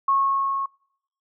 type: tone with level ramp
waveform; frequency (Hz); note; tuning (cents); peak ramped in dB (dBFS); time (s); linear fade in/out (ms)
sine; 1094; C#6; -23; -16 to -24; 0.08-0.66; 5
effects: noise-tail reverb RT60 0.8 s tail -26 dB re dry